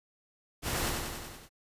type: noise with echo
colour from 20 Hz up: pink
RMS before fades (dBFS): -33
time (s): 0.62-0.93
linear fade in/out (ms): 50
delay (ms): 94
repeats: 6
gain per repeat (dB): -3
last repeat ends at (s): 1.494
effects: resampled to 32000 Hz